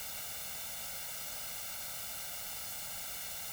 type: noise with comb filter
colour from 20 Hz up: white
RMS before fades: -42 dBFS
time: 0-3.52 s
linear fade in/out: 0 ms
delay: 1.4 ms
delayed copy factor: +1
effects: none